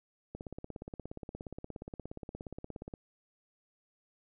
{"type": "click train", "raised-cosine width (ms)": 2, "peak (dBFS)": -28, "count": 45, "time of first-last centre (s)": [0.35, 2.938], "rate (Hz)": 17, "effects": []}